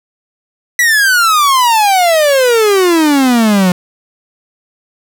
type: exponential sweep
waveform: 45% pulse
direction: down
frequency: 1973 to 176.5 Hz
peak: -7 dBFS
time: 0.79-3.72 s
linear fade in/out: 2 ms
effects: none